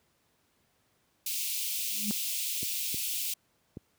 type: high-pass noise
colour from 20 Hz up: white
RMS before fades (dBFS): -33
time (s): 1.26-3.34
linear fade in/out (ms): 5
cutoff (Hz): 2400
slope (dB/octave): 48
type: tone with exponential growth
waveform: sine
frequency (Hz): 207.7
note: G#3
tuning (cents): 0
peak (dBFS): -26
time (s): 1.89-2.11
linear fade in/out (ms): 0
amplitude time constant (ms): 46
type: clicks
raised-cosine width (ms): 3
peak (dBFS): -26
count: 3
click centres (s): 2.63 / 2.944 / 3.771
effects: pink hiss -71 dBFS RMS until 3.98 s + high-pass 80 Hz 12 dB/octave